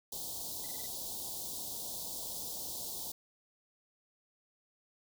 white band-stop noise, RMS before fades -41 dBFS, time 0.12-3.12 s, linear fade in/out 5 ms, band 940 to 3500 Hz, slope 48 dB/octave
10% pulse tone bursts, 2000 Hz, B6, 21 cents sharp, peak -40 dBFS, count 5, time 0.64-0.862 s, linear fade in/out 0 ms, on 22 ms, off 28 ms
effects none

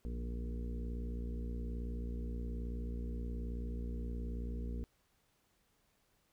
harmonic tone with a mistuned harmonic, 58.8 Hz, A#1, 16 cents sharp, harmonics 1 / 2 / 3 / 4 / 5 / 6 / 7 / 8, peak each -38 / -51 / -50 / -47 / -55 / -59 / -55 / -55 dBFS, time 0.05-4.84 s, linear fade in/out 0 ms, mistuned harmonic 3, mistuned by -34 cents, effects pink hiss -75 dBFS RMS until 6.32 s

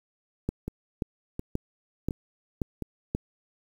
two click trains, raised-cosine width 3 ms, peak -14 / -19 dBFS, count 6 / 4, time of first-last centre 0.49-3.15 / 0.68-2.823 s, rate 1.88 / 1.4 Hz, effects 8-bit

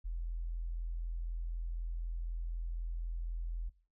sine tone, 42 Hz, E1, 33 cents sharp, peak -35 dBFS, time 0.04-3.7 s, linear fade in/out 20 ms, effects noise-tail reverb RT60 0.4 s tail -19 dB re dry

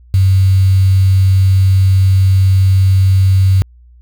sine tone with quantisation, 95.3 Hz, G2, 48 cents flat, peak -6 dBFS, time 0.14-3.62 s, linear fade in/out 0 ms, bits 5, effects added 60 Hz sine -39 dBFS peak until 4.01 s

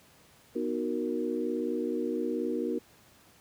sine chord, B major seventh, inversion none, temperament equal, 246.9 / 311.1 / 370 / 466.2 Hz, B3 / D#4 / F#4 / A#4, 0 / 0 / 0 / 0 cents, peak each -34 / -34 / -34 / -34 dBFS, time 0.55-2.79 s, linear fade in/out 10 ms, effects pink hiss -59 dBFS RMS until 3.4 s + high-pass 80 Hz 12 dB/octave

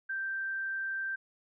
sine tone, 1568 Hz, G6, in tune, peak -32 dBFS, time 0.09-1.16 s, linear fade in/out 10 ms, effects none

